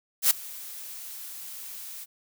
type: noise with ADSR envelope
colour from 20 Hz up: blue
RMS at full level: -17 dBFS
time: 0.22-2.06 s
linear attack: 85 ms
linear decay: 9 ms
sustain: -23 dB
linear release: 31 ms
effects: none